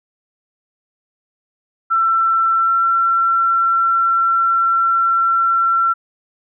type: tone with pitch glide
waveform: sine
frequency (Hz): 1342 to 1354.5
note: E6 to E6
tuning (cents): +31 to +47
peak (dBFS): -12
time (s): 1.9-5.94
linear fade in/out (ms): 20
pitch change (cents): +16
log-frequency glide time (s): 2.53-2.84
effects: none